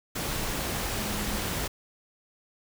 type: tone in noise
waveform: sine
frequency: 207.7 Hz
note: G#3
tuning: in tune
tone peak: -35 dBFS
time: 0.99-1.4 s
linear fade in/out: 10 ms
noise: pink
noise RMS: -31 dBFS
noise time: 0.15-1.68 s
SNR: -7 dB
effects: none